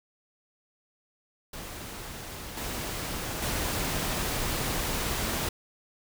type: noise with level steps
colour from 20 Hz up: pink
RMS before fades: -40 / -34 / -30 dBFS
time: 1.53-5.49 s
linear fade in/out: 5 ms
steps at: 2.57 / 3.42 s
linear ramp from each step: 5 ms
effects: none